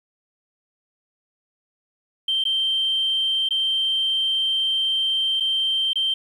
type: tone with dropouts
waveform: sine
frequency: 3136 Hz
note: G7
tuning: in tune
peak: -18 dBFS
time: 2.28-6.14 s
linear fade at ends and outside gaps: 5 ms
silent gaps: 2.44-2.451 / 3.489-3.507 / 5.4-5.405 / 5.933-5.956 s
effects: tanh soft clip ceiling -14 dBFS + 9-bit